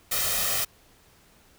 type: noise with comb filter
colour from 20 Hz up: white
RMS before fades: -26 dBFS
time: 0.11-0.65 s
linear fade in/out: 10 ms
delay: 1.6 ms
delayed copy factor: +0.7
effects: pink hiss -58 dBFS RMS until 1.58 s